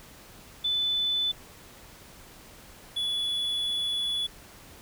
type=tone pair in turn; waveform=sine / triangle; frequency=3500 / 3418 Hz; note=A7 / G#7; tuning=-10 / +49 cents; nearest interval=unison; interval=41 cents; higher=first; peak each=-24 / -25 dBFS; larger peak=first; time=0.64-1.32 / 2.96-4.27 s; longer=second; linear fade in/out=10 ms; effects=pink hiss -50 dBFS RMS until 4.81 s